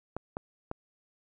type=clicks; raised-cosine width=1 ms; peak=-20 dBFS; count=3; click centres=0.166 / 0.369 / 0.714 s; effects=none